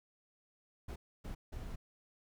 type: noise bursts at uneven times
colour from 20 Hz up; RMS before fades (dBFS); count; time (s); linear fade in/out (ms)
brown; -43; 3; 0.88-0.96 / 1.24-1.35 / 1.52-1.76; 10
effects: none